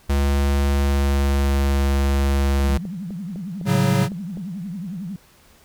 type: tone with pitch glide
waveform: square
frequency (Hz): 70 to 69.24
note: C#2 to C#2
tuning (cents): +18 to -1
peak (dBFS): -17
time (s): 0.09-2.78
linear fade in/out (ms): 10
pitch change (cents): -19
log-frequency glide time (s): 0.73-1.55
type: click train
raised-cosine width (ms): 2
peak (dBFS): -24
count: 8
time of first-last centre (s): 2.6-4.372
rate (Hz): 3.95
type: tone with vibrato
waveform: sine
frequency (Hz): 185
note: F#3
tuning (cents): 0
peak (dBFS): -27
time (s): 2.64-5.16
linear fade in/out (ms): 2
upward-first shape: triangle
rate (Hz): 11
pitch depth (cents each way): 270
type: chord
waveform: square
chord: F# minor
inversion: first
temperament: equal with one note detuned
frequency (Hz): 109.24 / 138.59 / 185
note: A2 / C#3 / F#3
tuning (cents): -12 / 0 / 0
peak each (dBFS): -23 / -20 / -21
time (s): 3.65-4.09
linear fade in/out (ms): 50
effects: pink hiss -53 dBFS RMS until 5.64 s